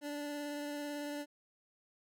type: tone with vibrato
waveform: 25% pulse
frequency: 291.7 Hz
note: D4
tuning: 12 cents flat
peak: -35 dBFS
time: 0.01-1.26 s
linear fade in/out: 50 ms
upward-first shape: sine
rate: 18 Hz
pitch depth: 14 cents each way
effects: none